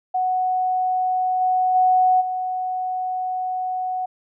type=tone with level steps; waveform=sine; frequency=740 Hz; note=F#5; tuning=in tune; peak=-18 / -16 / -13 / -22 dBFS; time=0.14-4.06 s; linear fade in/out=10 ms; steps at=1.4 / 1.74 / 2.2 s; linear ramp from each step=20 ms; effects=none